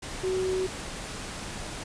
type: tone in noise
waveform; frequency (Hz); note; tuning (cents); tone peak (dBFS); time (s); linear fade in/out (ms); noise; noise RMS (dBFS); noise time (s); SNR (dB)
sine; 374.4; F#4; +20; -25; 0.23-0.67; 10; pink; -37; 0.02-1.84; +9
effects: resampled to 22050 Hz